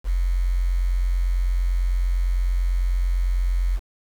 sine tone with quantisation, 44.48 Hz, F1, 32 cents sharp, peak -18 dBFS, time 0.04-3.8 s, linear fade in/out 50 ms, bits 7, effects none

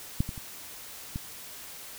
clicks, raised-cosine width 5 ms, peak -12 / -22 / -28 / -20 dBFS, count 4, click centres 0.205 / 0.291 / 0.378 / 1.159 s, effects white hiss -44 dBFS RMS until 1.98 s

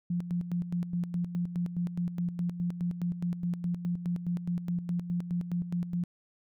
sine tone with tremolo, 174.61 Hz, F3, in tune, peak -27 dBFS, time 0.1-6.04 s, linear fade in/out 5 ms, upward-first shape square, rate 4.8 Hz, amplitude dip 65%, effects none

